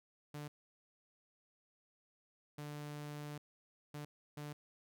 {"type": "tone bursts at uneven times", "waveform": "sawtooth", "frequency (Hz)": 147.7, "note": "D3", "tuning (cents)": 10, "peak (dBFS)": -40, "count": 4, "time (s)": [[0.34, 0.48], [2.58, 3.38], [3.94, 4.05], [4.37, 4.53]], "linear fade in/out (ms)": 5, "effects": []}